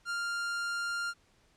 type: tone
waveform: 45% pulse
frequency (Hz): 1396.9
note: F6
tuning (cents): 0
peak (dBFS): -32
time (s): 0.05-1.14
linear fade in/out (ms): 50
effects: pink hiss -67 dBFS RMS until 1.56 s + low-pass 8000 Hz 12 dB/octave